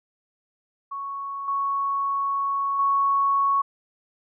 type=tone with level steps; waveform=sine; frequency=1109 Hz; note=C#6; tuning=in tune; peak=-29 / -22 / -18 dBFS; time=0.91-3.62 s; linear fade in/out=10 ms; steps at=1.48 / 2.79 s; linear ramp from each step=2 ms; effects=none